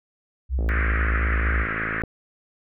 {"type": "tone with vibrato", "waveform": "sine", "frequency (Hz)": 63.5, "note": "B1", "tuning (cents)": 49, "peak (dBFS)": -20, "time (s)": [0.49, 1.67], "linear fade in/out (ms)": 50, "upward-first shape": "sine", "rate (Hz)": 4.2, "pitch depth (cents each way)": 58}
{"type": "click train", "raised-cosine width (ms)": 2, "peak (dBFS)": -19, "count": 80, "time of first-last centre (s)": [0.59, 2.037], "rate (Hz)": 54.6}
{"type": "band-pass noise", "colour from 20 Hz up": "pink", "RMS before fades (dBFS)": -28, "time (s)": [0.69, 2.02], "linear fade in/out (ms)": 0, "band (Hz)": [1300, 2100], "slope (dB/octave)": 48}
{"effects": []}